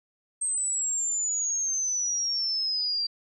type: exponential sweep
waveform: sine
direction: down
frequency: 8372 to 4699 Hz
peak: -25 dBFS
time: 0.41-3.07 s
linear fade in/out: 10 ms
effects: none